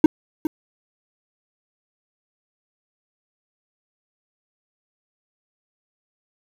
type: tone with echo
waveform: triangle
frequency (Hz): 310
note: D#4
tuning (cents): -6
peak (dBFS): -4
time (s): 0.04-0.06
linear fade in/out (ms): 2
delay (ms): 410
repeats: 1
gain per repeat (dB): -12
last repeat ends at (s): 0.47
effects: 7-bit